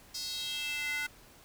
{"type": "tone with high-pass filter sweep", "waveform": "square", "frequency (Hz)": 293.7, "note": "D4", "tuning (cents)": 0, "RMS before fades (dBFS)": -36, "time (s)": [0.14, 1.07], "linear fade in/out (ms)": 10, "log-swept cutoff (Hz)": [5100, 1700], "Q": 4.2, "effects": ["pink hiss -57 dBFS RMS until 1.44 s"]}